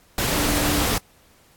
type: tone in noise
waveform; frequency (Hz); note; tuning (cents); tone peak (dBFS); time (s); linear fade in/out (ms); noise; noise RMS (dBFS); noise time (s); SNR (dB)
sine; 293.7; D4; 0; -24; 0.36-0.85; 2; pink; -22; 0.18-0.98; -5
effects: pink hiss -56 dBFS RMS until 1.56 s + AAC 64 kbps